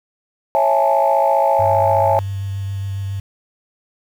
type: chord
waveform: sine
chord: A major seventh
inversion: first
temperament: just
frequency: 550 / 660 / 825 / 880 Hz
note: C#5 / E5 / G#5 / A5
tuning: -14 / +2 / -12 / 0 cents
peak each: -17 dBFS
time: 0.55-2.19 s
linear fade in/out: 0 ms
type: tone with vibrato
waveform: sine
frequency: 98.3 Hz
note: G2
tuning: 5 cents sharp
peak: -21 dBFS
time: 1.59-3.2 s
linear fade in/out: 5 ms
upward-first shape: sine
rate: 7.3 Hz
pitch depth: 13 cents each way
effects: tanh soft clip ceiling -4 dBFS + 7-bit